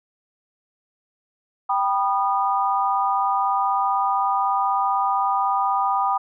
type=chord; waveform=sine; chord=G augmented; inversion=none; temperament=just; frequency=784 / 980 / 1225 Hz; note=G5 / B5 / D#6; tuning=0 / -14 / -27 cents; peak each=-22 / -23 / -23 dBFS; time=1.69-6.18 s; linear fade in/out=10 ms; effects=none